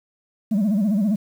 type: tone with vibrato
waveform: sine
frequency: 205.7 Hz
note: G#3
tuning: 16 cents flat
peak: -14 dBFS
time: 0.51-1.16 s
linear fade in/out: 10 ms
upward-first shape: sine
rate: 15 Hz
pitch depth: 150 cents each way
effects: tanh soft clip ceiling -16 dBFS + 8-bit